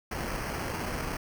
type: noise with sample-and-hold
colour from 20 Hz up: pink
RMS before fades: -34 dBFS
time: 0.11-1.17 s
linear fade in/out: 5 ms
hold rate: 3675 Hz
effects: none